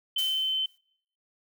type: tone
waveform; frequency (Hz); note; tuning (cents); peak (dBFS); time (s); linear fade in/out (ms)
sine; 3071; G7; -36; -25; 0.16-0.66; 5
type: noise with exponential decay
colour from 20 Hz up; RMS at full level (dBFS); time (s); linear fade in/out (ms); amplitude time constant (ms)
blue; -34; 0.18-0.78; 5; 130
effects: noise-tail reverb RT60 0.7 s tail -26 dB re dry